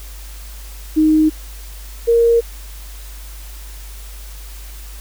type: tone pair in turn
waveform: sine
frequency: 311.1 / 466.1 Hz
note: D#4 / A#4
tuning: 0 / 0 cents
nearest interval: perfect fifth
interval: 700 cents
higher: second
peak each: -9 dBFS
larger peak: neither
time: 0.96-1.3 / 2.07-2.41 s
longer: neither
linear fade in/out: 20 ms
effects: added 50 Hz sine -31 dBFS peak until 5 s + white hiss -40 dBFS RMS until 5 s